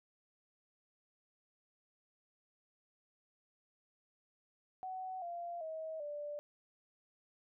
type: tone with pitch steps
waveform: sine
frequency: 749 / 690.8 / 637.1 / 587.7 Hz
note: F#5 / F5 / D#5 / D5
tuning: +21 / -19 / +41 / +1 cents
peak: -40 dBFS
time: 4.83-6.39 s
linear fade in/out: 0 ms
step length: 390 ms
effects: none